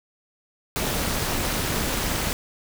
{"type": "noise with amplitude modulation", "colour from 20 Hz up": "pink", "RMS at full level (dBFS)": -22, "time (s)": [0.76, 2.33], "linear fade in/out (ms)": 0, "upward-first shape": "sine", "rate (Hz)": 262, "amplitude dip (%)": 75, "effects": []}